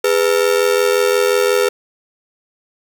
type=ring-modulated tone; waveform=45% pulse; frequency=453.3 Hz; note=A#4; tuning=48 cents flat; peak=-9 dBFS; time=0.04-1.69 s; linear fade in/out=5 ms; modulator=42.8 Hz; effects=none